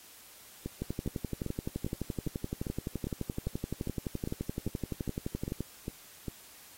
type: two click trains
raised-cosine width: 3 ms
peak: -22 / -20 dBFS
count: 15 / 57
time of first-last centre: 0.66-6.282 / 0.82-5.606 s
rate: 2.49 / 11.7 Hz
effects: white hiss -54 dBFS RMS until 6.77 s + AAC 48 kbps